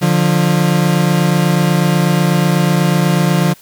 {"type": "tone pair together", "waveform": "40% pulse", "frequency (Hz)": [148.7, 176.84], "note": ["D3", "F3"], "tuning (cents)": [22, 22], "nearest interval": "minor third", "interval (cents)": 300, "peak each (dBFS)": [-13, -12], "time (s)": [0.01, 3.54], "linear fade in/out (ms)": 20, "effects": ["white hiss -44 dBFS RMS until 3.61 s"]}